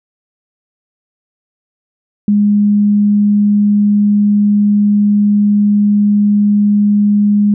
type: tone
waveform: sine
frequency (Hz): 206.1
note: G#3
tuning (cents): -13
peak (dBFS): -7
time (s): 2.28-7.54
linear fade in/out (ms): 2
effects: none